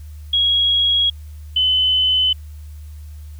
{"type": "tone pair in turn", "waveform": "sine", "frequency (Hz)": [3309, 3028], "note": ["G#7", "F#7"], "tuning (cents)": [-7, 39], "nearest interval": "major second", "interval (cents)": 154, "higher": "first", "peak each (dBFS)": -13, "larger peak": "neither", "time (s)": [[0.33, 1.1], [1.56, 2.33]], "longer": "neither", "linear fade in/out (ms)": 5, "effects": ["added 75 Hz sine -32 dBFS peak until 3.39 s", "white hiss -54 dBFS RMS until 3.39 s"]}